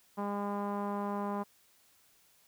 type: tone with low-pass filter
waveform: sawtooth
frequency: 202.9 Hz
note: G#3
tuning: 40 cents flat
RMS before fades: -35 dBFS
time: 0.17-1.44 s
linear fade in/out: 20 ms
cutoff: 1000 Hz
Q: 3.2
effects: white hiss -66 dBFS RMS until 2.47 s